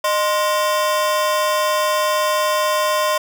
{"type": "ring-modulated tone", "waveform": "40% pulse", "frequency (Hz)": 830.6, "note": "G#5", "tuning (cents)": 0, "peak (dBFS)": -12, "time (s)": [0.04, 3.18], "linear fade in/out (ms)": 5, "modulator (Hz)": 218, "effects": []}